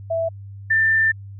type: tone pair in turn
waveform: sine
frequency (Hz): 659.3 / 1783.7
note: E5 / A6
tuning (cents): 0 / +23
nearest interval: octave + perfect fourth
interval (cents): 1723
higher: second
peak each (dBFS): -19 / -14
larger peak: second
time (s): 0.1-0.29 / 0.7-1.12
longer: second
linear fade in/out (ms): 10
effects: added 99 Hz sine -34 dBFS peak until 1.39 s